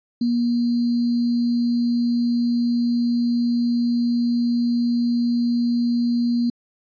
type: tone with sample-and-hold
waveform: sine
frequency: 238.6 Hz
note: A#3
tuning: 41 cents sharp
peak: -17 dBFS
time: 0.21-6.5 s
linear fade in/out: 5 ms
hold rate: 4410 Hz
effects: resampled to 11025 Hz